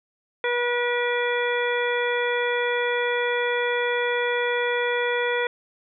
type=harmonic tone with a mistuned harmonic; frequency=484.6 Hz; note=B4; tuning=33 cents flat; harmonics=1 / 2 / 3 / 4 / 5 / 7; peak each=-24 / -30 / -30 / -28 / -32 / -35 dBFS; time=0.44-5.47 s; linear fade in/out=2 ms; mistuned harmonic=5; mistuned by=-29 cents; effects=none